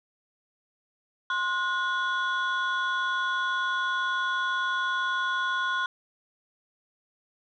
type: tone cluster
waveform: sine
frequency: 1053 / 1452 / 3386 Hz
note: C6 / F#6 / G#7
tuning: +11 / -33 / +33 cents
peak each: -28 / -26 / -34 dBFS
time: 1.3-5.86 s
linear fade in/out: 2 ms
effects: tanh soft clip ceiling -20 dBFS